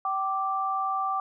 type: tone pair together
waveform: sine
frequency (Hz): 770.4 / 1174.7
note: G5 / D6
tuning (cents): -30 / 0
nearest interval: perfect fifth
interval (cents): 730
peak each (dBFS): -29 / -27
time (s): 0.05-1.2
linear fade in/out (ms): 2
effects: none